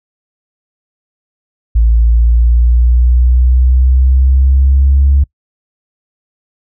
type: exponential sweep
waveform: sine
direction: up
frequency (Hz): 56 to 69.8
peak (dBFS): -4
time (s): 1.75-5.24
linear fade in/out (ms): 10
effects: noise-tail reverb RT60 0.1 s tail -24 dB re dry + tanh soft clip ceiling -1 dBFS